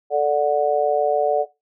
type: chord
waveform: sine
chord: D major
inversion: second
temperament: just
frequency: 440.5 / 587.3 / 734.2 Hz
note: A4 / D5 / F#5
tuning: +2 / 0 / -14 cents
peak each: -21 / -19 / -20 dBFS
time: 0.1-1.46 s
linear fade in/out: 50 ms
effects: noise-tail reverb RT60 0.2 s tail -17 dB re dry